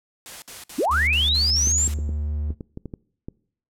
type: noise bursts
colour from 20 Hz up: white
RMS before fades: -38 dBFS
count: 8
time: 0.26-1.939 s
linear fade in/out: 0 ms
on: 160 ms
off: 57 ms
type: linear sweep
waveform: sine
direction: up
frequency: 210 to 7610 Hz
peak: -18 dBFS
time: 0.78-1.88 s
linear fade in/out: 10 ms
type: tone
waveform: triangle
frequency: 74.5 Hz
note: D2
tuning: 25 cents sharp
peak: -21 dBFS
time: 0.89-2.55 s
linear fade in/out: 50 ms
type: clicks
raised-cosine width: 3 ms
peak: -20 dBFS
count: 10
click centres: 1.672 / 1.878 / 1.988 / 2.092 / 2.505 / 2.608 / 2.774 / 2.857 / 2.938 / 3.285 s
effects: noise-tail reverb RT60 0.6 s tail -24 dB re dry + low-pass 12000 Hz 12 dB/octave